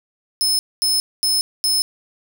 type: tone bursts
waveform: sawtooth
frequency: 5210 Hz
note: E8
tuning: 21 cents flat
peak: -13 dBFS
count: 4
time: 0.41-1.82 s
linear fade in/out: 0 ms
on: 180 ms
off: 230 ms
effects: none